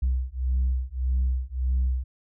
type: beating tone pair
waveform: sine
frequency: 63 / 64.7 Hz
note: B1 / C2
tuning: +35 / -19 cents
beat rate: 1.7 Hz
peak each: -24 dBFS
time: 0.02-2.04 s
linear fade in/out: 10 ms
effects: tanh soft clip ceiling -18 dBFS